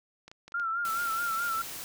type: clicks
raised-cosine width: 0.2 ms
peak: -30 dBFS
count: 6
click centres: 0.28 / 0.315 / 0.48 / 0.521 / 0.598 / 1.022 s
type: tone with vibrato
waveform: sine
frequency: 1367 Hz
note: F6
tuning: 37 cents flat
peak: -28 dBFS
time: 0.54-1.62 s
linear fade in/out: 5 ms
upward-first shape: sine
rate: 4.7 Hz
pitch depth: 62 cents each way
type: noise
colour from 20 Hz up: white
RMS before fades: -40 dBFS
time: 0.85-1.84 s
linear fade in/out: 0 ms
effects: none